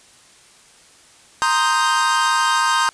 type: chord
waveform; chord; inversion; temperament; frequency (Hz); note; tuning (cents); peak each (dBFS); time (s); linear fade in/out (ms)
45% pulse; C minor seventh; third; equal; 932.3 / 1046.5 / 1244.5 / 1568; Bb5 / C6 / Eb6 / G6; 0 / 0 / 0 / 0; -21; 1.42-2.89; 0
effects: white hiss -49 dBFS RMS until 2.93 s + resampled to 22050 Hz